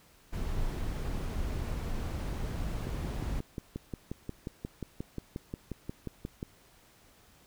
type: noise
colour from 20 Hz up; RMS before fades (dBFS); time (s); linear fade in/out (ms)
brown; -34; 0.32-3.41; 20
type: click train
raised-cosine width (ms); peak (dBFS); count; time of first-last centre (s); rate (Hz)
3; -23; 21; 2.87-6.429; 5.62
effects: pink hiss -61 dBFS RMS until 7.46 s